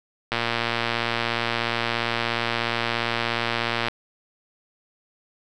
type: click train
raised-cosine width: 0.3 ms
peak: -7 dBFS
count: 418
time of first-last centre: 0.32-3.884 s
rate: 117 Hz
effects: none